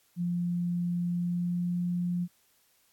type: tone with pitch glide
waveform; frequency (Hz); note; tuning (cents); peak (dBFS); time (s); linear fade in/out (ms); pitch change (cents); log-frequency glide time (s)
sine; 174.61 to 176.13; F3 to F3; 0 to +15; -27; 0.16-2.28; 50; +15; 1.08-1.82
effects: white hiss -67 dBFS RMS until 2.92 s + AAC 64 kbps